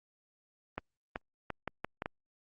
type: clicks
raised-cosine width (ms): 0.5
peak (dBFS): -20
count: 7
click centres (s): 0.78 / 1.159 / 1.503 / 1.677 / 1.846 / 2.021 / 2.059
effects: Opus 32 kbps